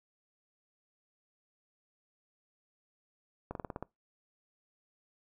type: slowing click train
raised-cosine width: 1 ms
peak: -24 dBFS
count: 7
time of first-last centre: 3.51-3.826 s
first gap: 42 ms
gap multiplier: 1.09
effects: noise-tail reverb RT60 0.2 s tail -23 dB re dry